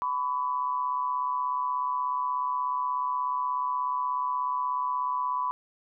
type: tone pair together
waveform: sine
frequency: 1000 / 1136.6 Hz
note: B5 / C#6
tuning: +21 / +43 cents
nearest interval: major second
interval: 222 cents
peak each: -27 / -32 dBFS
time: 0.02-5.51 s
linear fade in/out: 0 ms
effects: none